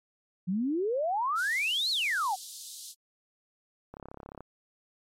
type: exponential two-way sweep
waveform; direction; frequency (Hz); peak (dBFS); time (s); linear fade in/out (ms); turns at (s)
sine; up then down; 172.5 to 4435 to 719; -26; 0.47-2.36; 20; 1.9
type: high-pass noise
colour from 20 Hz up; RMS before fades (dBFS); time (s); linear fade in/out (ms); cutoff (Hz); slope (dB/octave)
white; -40; 1.35-2.95; 50; 3500; 48
type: click train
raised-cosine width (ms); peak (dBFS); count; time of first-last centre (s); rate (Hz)
1; -29; 17; 3.94-4.406; 34.3
effects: low-pass 10000 Hz 12 dB/octave + MP3 64 kbps